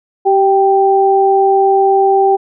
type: tone pair together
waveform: sine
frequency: 387.8 / 784 Hz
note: G4 / G5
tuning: -19 / 0 cents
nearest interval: octave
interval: 1219 cents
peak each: -10 dBFS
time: 0.25-2.37 s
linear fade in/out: 20 ms
effects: none